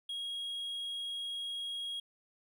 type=tone; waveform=triangle; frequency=3288 Hz; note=G#7; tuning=18 cents flat; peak=-35 dBFS; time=0.09-2 s; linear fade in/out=5 ms; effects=none